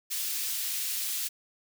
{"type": "high-pass noise", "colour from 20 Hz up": "white", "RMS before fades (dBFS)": -32, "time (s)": [0.1, 1.29], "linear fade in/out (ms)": 20, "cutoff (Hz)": 2600, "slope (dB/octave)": 12, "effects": []}